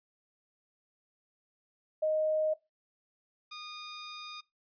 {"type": "tone pair in turn", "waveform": ["sine", "5% pulse"], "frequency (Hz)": [622, 1226.5], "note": ["D#5", "D#6"], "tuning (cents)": [-1, -25], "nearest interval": "octave", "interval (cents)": 1176, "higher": "second", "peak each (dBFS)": -26, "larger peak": "neither", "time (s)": [[2.02, 2.54], [3.51, 4.41]], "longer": "second", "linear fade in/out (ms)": 10, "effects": ["noise-tail reverb RT60 0.2 s tail -19 dB re dry", "resampled to 11025 Hz"]}